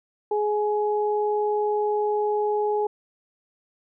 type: tone pair together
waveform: sine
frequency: 419.7 / 839.4 Hz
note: G#4 / G#5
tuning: +18 / +18 cents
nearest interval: octave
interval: 1200 cents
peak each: -22 / -26 dBFS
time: 0.31-2.87 s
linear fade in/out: 5 ms
effects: none